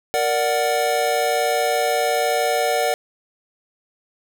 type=chord; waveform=square; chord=Bb augmented; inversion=none; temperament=equal; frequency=466.2 / 587.3 / 740 Hz; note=Bb4 / D5 / F#5; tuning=0 / 0 / 0 cents; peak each=-24 / -23 / -22 dBFS; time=0.14-2.94 s; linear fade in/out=0 ms; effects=none